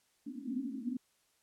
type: band-pass noise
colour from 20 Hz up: white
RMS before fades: -39 dBFS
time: 0.26-0.97 s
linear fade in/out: 5 ms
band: 230 to 280 Hz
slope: 96 dB/octave
effects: white hiss -73 dBFS RMS until 1.42 s + low-pass 11000 Hz 12 dB/octave